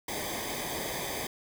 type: noise with comb filter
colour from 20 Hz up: pink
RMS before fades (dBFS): -35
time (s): 0.08-1.27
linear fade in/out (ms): 5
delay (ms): 0.72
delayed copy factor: -0.8
effects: none